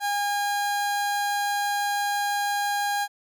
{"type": "tone", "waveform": "30% pulse", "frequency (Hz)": 814, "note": "G#5", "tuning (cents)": -35, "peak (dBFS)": -21, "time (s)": [0, 3.08], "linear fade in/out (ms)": 50, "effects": []}